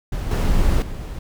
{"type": "noise with level steps", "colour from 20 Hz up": "brown", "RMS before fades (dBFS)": [-24, -17, -29], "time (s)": [0.12, 1.19], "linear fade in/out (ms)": 5, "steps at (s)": [0.31, 0.82], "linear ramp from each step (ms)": 2, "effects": []}